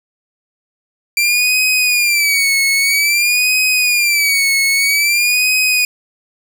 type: tone with vibrato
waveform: sawtooth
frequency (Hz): 2349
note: D7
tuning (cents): 0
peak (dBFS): -8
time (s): 1.17-5.85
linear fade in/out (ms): 2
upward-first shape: sine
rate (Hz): 0.51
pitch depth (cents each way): 120
effects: none